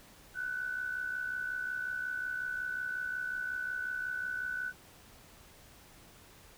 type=tone with amplitude modulation; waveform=sine; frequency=1495 Hz; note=F#6; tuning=17 cents sharp; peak=-31 dBFS; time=0.34-4.73 s; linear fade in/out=50 ms; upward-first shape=sine; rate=65.5 Hz; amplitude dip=60%; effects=pink hiss -57 dBFS RMS until 6.57 s